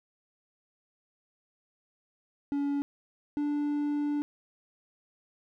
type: tone pair in turn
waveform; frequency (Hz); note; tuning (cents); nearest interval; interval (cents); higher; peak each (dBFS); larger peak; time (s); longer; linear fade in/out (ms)
triangle; 283.9 / 292.6; C#4 / D4; +41 / -6; minor second; 53; second; -25; neither; 2.52-2.82 / 3.37-4.22; second; 0
effects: none